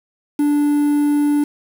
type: tone with quantisation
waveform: triangle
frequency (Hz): 292.4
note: D4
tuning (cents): -7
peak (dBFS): -11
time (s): 0.39-1.44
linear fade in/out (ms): 5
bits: 6
effects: none